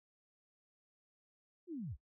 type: linear sweep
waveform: sine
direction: down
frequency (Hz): 374.8 to 43.58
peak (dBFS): -40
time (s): 1.67-1.97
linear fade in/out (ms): 50
effects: noise-tail reverb RT60 0.1 s tail -22 dB re dry